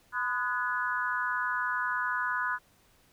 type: tone cluster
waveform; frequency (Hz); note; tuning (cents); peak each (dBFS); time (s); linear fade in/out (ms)
sine; 1009 / 1240 / 1470 / 1696; B5 / D#6 / F#6 / G#6; +37 / -6 / -12 / +36; -33 / -36 / -31 / -36; 0.12-2.59; 50
effects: pink hiss -64 dBFS RMS until 3.12 s